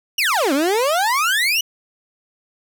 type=exponential two-way sweep; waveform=30% pulse; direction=down then up; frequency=3000 to 261.6 to 3000 Hz; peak=-13 dBFS; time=0.18-1.61 s; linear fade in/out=5 ms; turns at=0.53 s; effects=none